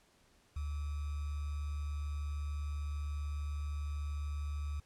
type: tone with sample-and-hold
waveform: sine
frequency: 73.42 Hz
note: D2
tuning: in tune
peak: -35 dBFS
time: 0.56-4.8 s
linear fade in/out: 5 ms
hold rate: 1225 Hz
effects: pink hiss -68 dBFS RMS until 4.85 s + low-pass 10000 Hz 12 dB/octave